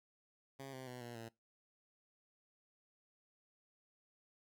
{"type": "tone with pitch steps", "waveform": "10% pulse", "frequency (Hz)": [135.9, 130.21, 124.76, 119.54, 114.54], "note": ["C#3", "C3", "B2", "A#2", "A#2"], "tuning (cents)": [-34, -8, 18, 44, -30], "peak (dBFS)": -39, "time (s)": [0.59, 1.29], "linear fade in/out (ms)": 10, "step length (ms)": 140, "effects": ["noise-tail reverb RT60 0.2 s tail -21 dB re dry"]}